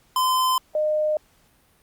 square / sine tone pair in turn, 1028 / 611.3 Hz, C6 / D#5, -31 / -31 cents, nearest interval major sixth, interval 900 cents, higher first, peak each -19 dBFS, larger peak neither, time 0.16-0.58 / 0.75-1.17 s, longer neither, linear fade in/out 2 ms, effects pink hiss -60 dBFS RMS until 1.82 s + Opus 48 kbps

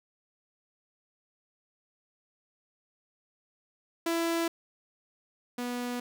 sawtooth tone pair in turn, 333.9 / 244.6 Hz, E4 / B3, +22 / -16 cents, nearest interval perfect fourth, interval 538 cents, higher first, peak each -23 / -28 dBFS, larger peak first, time 4.06-4.48 / 5.58-6 s, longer neither, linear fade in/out 5 ms, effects none

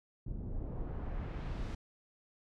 brown noise with low-pass filter sweep, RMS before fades -39 dBFS, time 0.26-1.75 s, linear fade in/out 5 ms, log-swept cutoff 290 to 6600 Hz, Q 0.77, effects none

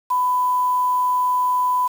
sine tone with quantisation, 998 Hz, B5, 18 cents sharp, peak -16 dBFS, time 0.1-1.88 s, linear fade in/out 10 ms, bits 6, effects none

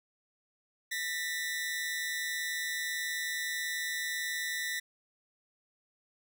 sawtooth tone pair together, 1800 / 1958.4 Hz, A6 / B6, +39 / -15 cents, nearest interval minor second, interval 146 cents, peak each -34 / -31 dBFS, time 0.91-4.8 s, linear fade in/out 10 ms, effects none

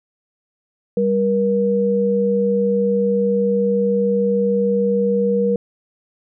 sine tone pair together, 196.76 / 476.7 Hz, G3 / A#4, +7 / +39 cents, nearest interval octave + minor third, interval 1532 cents, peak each -19 / -16 dBFS, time 0.97-5.56 s, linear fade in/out 2 ms, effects none

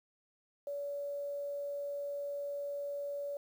sine tone with quantisation, 570 Hz, C#5, 48 cents sharp, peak -36 dBFS, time 0.67-3.37 s, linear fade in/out 2 ms, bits 10, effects none

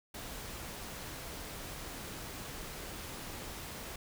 pink noise, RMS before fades -44 dBFS, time 0.14-3.96 s, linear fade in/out 5 ms, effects none

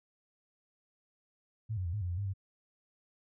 sine tone with pitch steps, 110.3 / 92.2 / 84.7 / 105 / 89.1 / 87.4 / 100.5 / 96.5 Hz, A2 / F#2 / E2 / G#2 / F2 / F2 / G2 / G2, +5 / -6 / +48 / +19 / +35 / +2 / +44 / -27 cents, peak -32 dBFS, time 1.69-2.338 s, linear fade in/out 20 ms, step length 81 ms, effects none

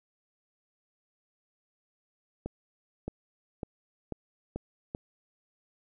accelerating click train, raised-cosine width 2 ms, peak -21 dBFS, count 6, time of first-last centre 2.46-4.949 s, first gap 620 ms, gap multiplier 0.89, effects none

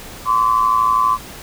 sine tone pair together, 1033.6 / 1146 Hz, C6 / D6, -21 / -43 cents, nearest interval major second, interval 178 cents, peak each -15 dBFS, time 0.25-1.18 s, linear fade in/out 50 ms, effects pink hiss -35 dBFS RMS until 1.42 s

